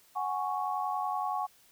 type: chord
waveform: sine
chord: F# suspended second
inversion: none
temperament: equal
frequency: 740 / 830.6 / 1108.7 Hz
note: F#5 / G#5 / C#6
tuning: 0 / 0 / 0 cents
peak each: -34 dBFS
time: 0.15-1.47 s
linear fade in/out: 20 ms
effects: white hiss -62 dBFS RMS until 1.71 s